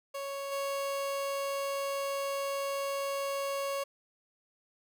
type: tone with level steps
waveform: 30% pulse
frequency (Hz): 554.4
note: C#5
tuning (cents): 0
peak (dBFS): -33 / -29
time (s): 0.14-3.84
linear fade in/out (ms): 10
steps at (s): 0.51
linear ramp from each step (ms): 20
effects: none